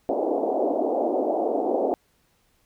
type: band-pass noise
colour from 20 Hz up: white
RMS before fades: -24 dBFS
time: 0.09-1.94 s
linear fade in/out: 0 ms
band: 260 to 740 Hz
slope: 48 dB/octave
effects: pink hiss -66 dBFS RMS until 2.65 s